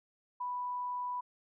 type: tone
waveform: sine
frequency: 987.8 Hz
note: B5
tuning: in tune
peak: -34 dBFS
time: 0.4-1.21 s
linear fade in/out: 10 ms
effects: none